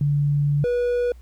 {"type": "tone pair in turn", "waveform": ["sine", "triangle"], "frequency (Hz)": [144.6, 486.4], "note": ["D3", "B4"], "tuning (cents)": [-27, -26], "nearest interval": "octave + major sixth", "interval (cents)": 2101, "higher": "second", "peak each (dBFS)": -17, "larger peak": "neither", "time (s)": [[0.01, 0.64], [0.64, 1.12]], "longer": "first", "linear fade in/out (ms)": 2, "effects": ["added 60 Hz sine -41 dBFS peak until 1.21 s", "pink hiss -61 dBFS RMS until 1.21 s"]}